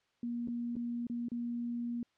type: tone with dropouts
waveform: sine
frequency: 237.9 Hz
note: A#3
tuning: 35 cents sharp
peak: -34 dBFS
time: 0.23-2.03 s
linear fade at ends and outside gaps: 2 ms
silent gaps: 0.475-0.483 / 0.756-0.765 / 1.069-1.098 / 1.285-1.317 s
effects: white hiss -75 dBFS RMS until 2.17 s + low-pass 4000 Hz 12 dB/octave